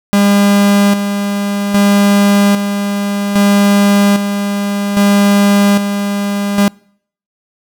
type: tone with tremolo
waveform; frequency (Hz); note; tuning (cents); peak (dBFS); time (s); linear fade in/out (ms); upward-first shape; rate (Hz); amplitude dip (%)
45% pulse; 201.8; G#3; -49; -7; 0.13-6.68; 0; square; 0.62; 55
effects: noise-tail reverb RT60 0.6 s tail -26 dB re dry